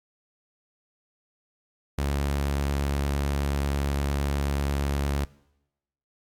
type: tone with vibrato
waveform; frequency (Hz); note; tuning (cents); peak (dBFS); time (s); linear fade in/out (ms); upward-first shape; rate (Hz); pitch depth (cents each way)
sawtooth; 70.5; C#2; +30; -20; 1.98-5.25; 5; triangle; 8.5; 12
effects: noise-tail reverb RT60 0.9 s tail -22 dB re dry + MP3 96 kbps